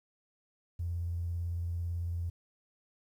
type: tone with vibrato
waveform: triangle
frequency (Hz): 85.7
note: F2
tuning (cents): -32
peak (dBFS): -28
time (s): 0.79-2.3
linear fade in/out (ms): 10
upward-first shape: square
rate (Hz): 18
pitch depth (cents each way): 21
effects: tanh soft clip ceiling -30 dBFS + 11-bit